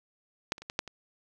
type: clicks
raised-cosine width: 0.2 ms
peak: -11 / -28 / -28 / -19 / -10 / -25 dBFS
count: 6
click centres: 0.521 / 0.581 / 0.62 / 0.699 / 0.791 / 0.877 s
effects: none

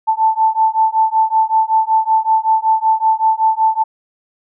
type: beating tone pair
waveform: sine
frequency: 880 / 885.3 Hz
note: A5 / A5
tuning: 0 / +10 cents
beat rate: 5.3 Hz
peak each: -14 dBFS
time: 0.07-3.84 s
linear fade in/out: 20 ms
effects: none

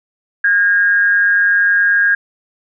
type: tone with amplitude modulation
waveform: sine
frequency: 1628 Hz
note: G#6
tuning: 35 cents flat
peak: -7 dBFS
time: 0.44-2.15 s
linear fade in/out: 5 ms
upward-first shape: sine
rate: 191 Hz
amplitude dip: 50%
effects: none

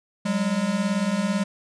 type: beating tone pair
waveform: square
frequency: 185.8 / 203.8 Hz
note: F#3 / G#3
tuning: +7 / -32 cents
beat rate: 18 Hz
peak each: -27 / -24 dBFS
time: 0.25-1.44 s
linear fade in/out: 10 ms
effects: resampled to 22050 Hz

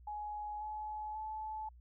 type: tone with pitch steps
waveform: sine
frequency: 839 / 852.2 / 865.6 Hz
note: G#5 / G#5 / A5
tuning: +17 / +44 / -29 cents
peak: -39 dBFS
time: 0.07-1.69 s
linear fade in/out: 5 ms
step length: 540 ms
effects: added 60 Hz sine -55 dBFS peak until 1.8 s

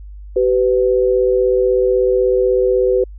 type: tone pair together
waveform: sine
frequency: 383.8 / 500 Hz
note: G4 / B4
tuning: -37 / +21 cents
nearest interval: perfect fourth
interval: 458 cents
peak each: -14 dBFS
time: 0.36-3.04 s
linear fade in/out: 5 ms
effects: added 50 Hz sine -31 dBFS peak until 3.18 s

